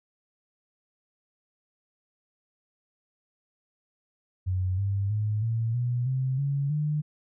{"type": "tone with pitch steps", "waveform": "sine", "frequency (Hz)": [92.5, 99.14, 106.25, 113.88, 122.05, 130.81, 140.2, 150.27], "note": ["F#2", "G2", "G#2", "A#2", "B2", "C3", "C#3", "D3"], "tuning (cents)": [0, 20, 40, -40, -20, 0, 20, 40], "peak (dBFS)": -24, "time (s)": [4.46, 7.02], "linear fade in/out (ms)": 20, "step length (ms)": 320, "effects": []}